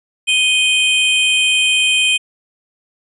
square tone pair together, 2489 / 3136 Hz, D#7 / G7, 0 / 0 cents, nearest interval major third, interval 400 cents, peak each -15 / -15 dBFS, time 0.27-2.18 s, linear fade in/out 20 ms, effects resampled to 24000 Hz

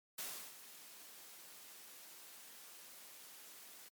white noise with ADSR envelope, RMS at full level -43 dBFS, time 0.18-3.89 s, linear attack 6 ms, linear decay 330 ms, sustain -13 dB, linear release 11 ms, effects high-pass 200 Hz 12 dB/octave + MP3 96 kbps

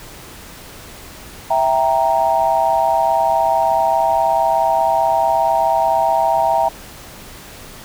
sine chord, E diminished, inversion none, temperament equal, 659.3 / 784 / 932.3 Hz, E5 / G5 / Bb5, 0 / 0 / 0 cents, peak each -17 dBFS, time 1.5-6.69 s, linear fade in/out 10 ms, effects pink hiss -37 dBFS RMS until 7.84 s

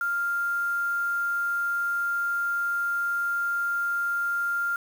sine tone with quantisation, 1396.9 Hz, F6, in tune, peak -24 dBFS, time 0.01-4.76 s, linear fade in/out 2 ms, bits 7, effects none

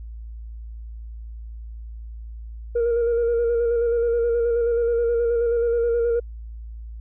sine tone with vibrato, 469.3 Hz, A#4, 12 cents sharp, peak -16 dBFS, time 2.75-6.2 s, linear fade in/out 10 ms, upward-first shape square, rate 9.4 Hz, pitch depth 23 cents each way, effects tanh soft clip ceiling -16 dBFS + added 56 Hz sine -33 dBFS peak until 7 s

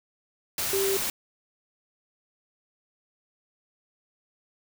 sine tone in noise, 390.8 Hz, G4, 5 cents flat, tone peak -24 dBFS, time 0.73-0.97 s, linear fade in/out 2 ms, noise white, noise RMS -29 dBFS, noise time 0.58-1.1 s, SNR +2 dB, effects none

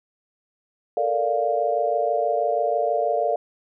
sine chord, Bb major seventh, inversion third, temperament equal, 440 / 466.2 / 587.3 / 698.5 Hz, A4 / Bb4 / D5 / F5, 0 / 0 / 0 / 0 cents, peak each -28 / -27 / -24 / -23 dBFS, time 0.97-3.36 s, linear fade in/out 2 ms, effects none

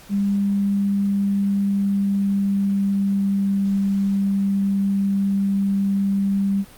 sine tone with pitch glide, 200 to 197.36 Hz, G3 to G3, +35 to +12 cents, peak -17 dBFS, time 0.09-6.65 s, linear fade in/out 50 ms, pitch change -23 cents, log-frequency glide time 0.44-3.55 s, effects pink hiss -46 dBFS RMS until 6.77 s + Opus 48 kbps

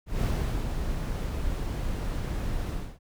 brown noise with ADSR envelope, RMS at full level -25 dBFS, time 0.06-2.99 s, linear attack 160 ms, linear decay 420 ms, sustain -5 dB, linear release 280 ms, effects none

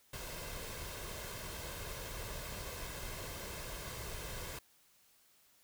pink noise with comb filter, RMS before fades -44 dBFS, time 0.13-4.59 s, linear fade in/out 5 ms, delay 1.9 ms, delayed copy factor +0.5, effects white hiss -68 dBFS RMS until 5.63 s

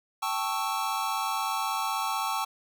square chord, A dominant seventh, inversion third, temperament equal, 784 / 880 / 1108.7 / 1318.5 Hz, G5 / A5 / C#6 / E6, 0 / 0 / 0 / 0 cents, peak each -35 / -33 / -33 / -35 dBFS, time 0.22-2.45 s, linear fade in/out 10 ms, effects none

